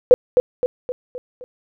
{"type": "tone with echo", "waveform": "sine", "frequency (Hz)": 498.9, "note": "B4", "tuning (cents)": 17, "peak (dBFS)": -3, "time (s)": [0.11, 0.14], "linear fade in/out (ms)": 0, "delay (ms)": 260, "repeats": 5, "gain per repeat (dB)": -6, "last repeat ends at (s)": 1.44, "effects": []}